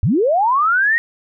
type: linear sweep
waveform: sine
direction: up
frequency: 72.1 to 1898 Hz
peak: -12 dBFS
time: 0.03-0.98 s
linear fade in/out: 0 ms
effects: none